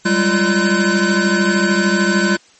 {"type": "tone cluster", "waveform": "square", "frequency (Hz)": [191.9, 205.1, 344.2, 1515], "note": ["G3", "G#3", "F4", "F#6"], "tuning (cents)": [-37, -21, -25, 40], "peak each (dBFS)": -19, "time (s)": [0.05, 2.37], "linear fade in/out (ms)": 10, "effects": ["white hiss -49 dBFS RMS until 2.59 s", "MP3 32 kbps"]}